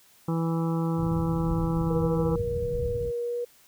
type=harmonic tone; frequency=164.81 Hz; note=E3; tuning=in tune; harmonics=1 / 2 / 3 / 5 / 6 / 7 / 8; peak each=-25 / -31 / -35 / -39 / -41 / -42 / -43 dBFS; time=0.28-2.36 s; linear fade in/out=5 ms
type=low-pass noise; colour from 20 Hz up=white; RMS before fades=-33 dBFS; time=0.96-3.12 s; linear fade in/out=50 ms; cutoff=140 Hz; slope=24 dB/octave
type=tone with vibrato; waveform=sine; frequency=479.1 Hz; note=A#4; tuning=47 cents sharp; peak=-27 dBFS; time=1.9-3.45 s; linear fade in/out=10 ms; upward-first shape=sine; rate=1.4 Hz; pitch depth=11 cents each way
effects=white hiss -58 dBFS RMS until 3.67 s